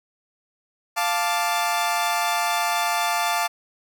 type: chord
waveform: sawtooth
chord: D minor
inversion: first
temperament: equal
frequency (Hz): 698.5 / 880 / 1174.7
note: F5 / A5 / D6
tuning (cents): 0 / 0 / 0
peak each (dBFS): -21 / -21 / -23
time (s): 0.96-3.48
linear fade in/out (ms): 20
effects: none